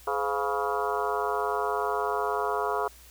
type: harmonic tone with a mistuned harmonic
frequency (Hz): 140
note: C#3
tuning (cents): +18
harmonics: 3 / 4 / 5 / 6 / 7 / 8 / 9 / 10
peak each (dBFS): -31 / -36 / -32 / -38 / -32 / -34 / -35 / -38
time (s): 0.07-2.88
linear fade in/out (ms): 5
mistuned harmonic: 4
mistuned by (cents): -140
effects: added 60 Hz sine -53 dBFS peak until 3.1 s + white hiss -53 dBFS RMS until 3.1 s